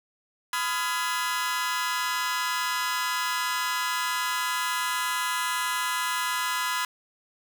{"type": "chord", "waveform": "sawtooth", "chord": "F half-diminished seventh", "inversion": "second", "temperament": "just", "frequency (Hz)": [1005.8, 1257.2, 1396.9, 1676.3], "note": ["Cb6", "Eb6", "F6", "Ab6"], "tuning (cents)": [31, 18, 0, 16], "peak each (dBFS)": [-25, -30, -30, -29], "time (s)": [0.53, 6.85], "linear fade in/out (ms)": 2, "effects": []}